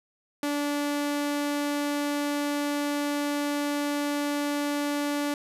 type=tone; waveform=sawtooth; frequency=290 Hz; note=D4; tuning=22 cents flat; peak=-22 dBFS; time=0.43-5.34 s; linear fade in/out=2 ms; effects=resampled to 32000 Hz + 10-bit